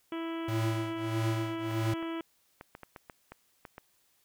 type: harmonic tone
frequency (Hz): 329.6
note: E4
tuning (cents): 0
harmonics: 1 / 2 / 3 / 4 / 5 / 6 / 7 / 8 / 9 / 10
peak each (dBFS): -34 / -45 / -45 / -46 / -52 / -52 / -51 / -55 / -52 / -54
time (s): 0.12-2.21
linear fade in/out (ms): 2
type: tone with tremolo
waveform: square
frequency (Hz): 112.6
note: A2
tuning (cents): +40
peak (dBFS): -28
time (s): 0.48-1.94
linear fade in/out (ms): 5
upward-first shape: triangle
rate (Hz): 1.6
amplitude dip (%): 95
type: clicks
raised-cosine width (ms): 0.5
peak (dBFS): -29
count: 11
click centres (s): 1.711 / 1.858 / 2.027 / 2.611 / 2.751 / 2.833 / 2.962 / 3.098 / 3.32 / 3.652 / 3.781
effects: white hiss -70 dBFS RMS until 4.24 s